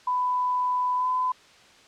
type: tone with pitch glide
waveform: sine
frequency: 997 to 1010.9 Hz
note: B5 to B5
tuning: +16 to +40 cents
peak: -22 dBFS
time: 0.07-1.32 s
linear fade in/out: 5 ms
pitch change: +24 cents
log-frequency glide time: 0.96-1.07 s
effects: white hiss -53 dBFS RMS until 1.87 s + low-pass 5000 Hz 12 dB/octave